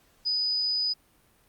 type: tone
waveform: sine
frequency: 4978 Hz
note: D#8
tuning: in tune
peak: -24 dBFS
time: 0.25-0.94 s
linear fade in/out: 20 ms
effects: pink hiss -63 dBFS RMS until 1.48 s + Opus 48 kbps

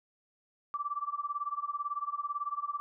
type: tone with tremolo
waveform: sine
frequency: 1165 Hz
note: D6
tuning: 14 cents flat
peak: -29 dBFS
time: 0.74-2.8 s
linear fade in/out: 0 ms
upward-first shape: sine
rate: 18 Hz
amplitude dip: 90%
effects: none

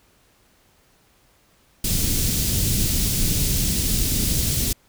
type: band-stop noise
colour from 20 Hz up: pink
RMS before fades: -21 dBFS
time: 1.84-4.73 s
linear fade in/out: 5 ms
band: 220 to 4600 Hz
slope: 12 dB/octave
effects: pink hiss -59 dBFS RMS until 4.88 s

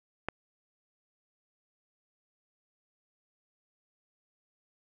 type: click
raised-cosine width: 0.5 ms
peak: -16 dBFS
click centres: 0.286 s
effects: none

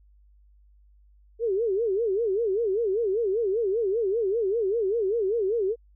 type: tone with vibrato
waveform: sine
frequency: 421.7 Hz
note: G#4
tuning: 26 cents sharp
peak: -22 dBFS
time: 1.39-5.76 s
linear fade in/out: 50 ms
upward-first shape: sine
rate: 5.1 Hz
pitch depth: 210 cents each way
effects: added 50 Hz sine -54 dBFS peak until 5.95 s

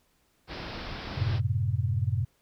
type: low-pass noise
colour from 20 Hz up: pink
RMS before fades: -38 dBFS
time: 0.47-1.41 s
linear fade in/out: 50 ms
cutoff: 5300 Hz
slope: 96 dB/octave
type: chord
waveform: sine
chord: F# diminished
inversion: none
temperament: equal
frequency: 92.5 / 110 / 130.81 Hz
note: F#2 / A2 / C3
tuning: 0 / 0 / 0 cents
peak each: -29 / -28 / -30 dBFS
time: 1.17-2.25 s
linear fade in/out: 10 ms
effects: pink hiss -69 dBFS RMS until 2.41 s

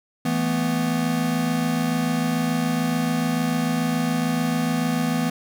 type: chord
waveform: square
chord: E suspended fourth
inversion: none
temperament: equal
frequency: 164.81 / 220 / 246.9 Hz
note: E3 / A3 / B3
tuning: 0 / 0 / 0 cents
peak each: -26 / -28 / -24 dBFS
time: 0.25-5.3 s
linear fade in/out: 5 ms
effects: none

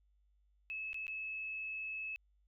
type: tone with dropouts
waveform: sine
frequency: 2595 Hz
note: E7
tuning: 28 cents flat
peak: -39 dBFS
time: 0.7-2.16 s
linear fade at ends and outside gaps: 0 ms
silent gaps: 0.931-0.944 / 1.068-1.08 s
effects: added 50 Hz sine -69 dBFS peak until 2.47 s

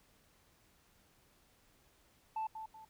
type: tone with echo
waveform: sine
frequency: 879 Hz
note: A5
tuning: 2 cents flat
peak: -33 dBFS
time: 2.36-2.47 s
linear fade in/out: 5 ms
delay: 190 ms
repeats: 2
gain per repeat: -9 dB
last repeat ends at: 2.85 s
effects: tanh soft clip ceiling -33 dBFS + pink hiss -69 dBFS RMS until 2.89 s

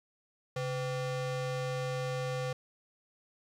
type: ring-modulated tone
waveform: square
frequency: 321 Hz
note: E4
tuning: 46 cents flat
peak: -30 dBFS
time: 0.56-2.53 s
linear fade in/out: 5 ms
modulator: 185 Hz
effects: low-pass 7000 Hz 12 dB/octave + 11-bit

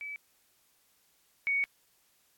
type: tone pair in turn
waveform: sine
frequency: 2297 / 2233 Hz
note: D7 / C#7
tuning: -39 / +12 cents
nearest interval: unison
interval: 49 cents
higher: first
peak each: -37 / -26 dBFS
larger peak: second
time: 0.01-0.16 / 1.47-1.64 s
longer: second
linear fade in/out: 0 ms
effects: white hiss -69 dBFS RMS until 2.37 s + AAC 64 kbps

